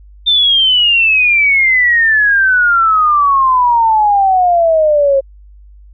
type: exponential sweep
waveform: sine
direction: down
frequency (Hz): 3603 to 537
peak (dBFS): -7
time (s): 0.26-5.21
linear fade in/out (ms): 20
effects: added 50 Hz sine -36 dBFS peak until 5.93 s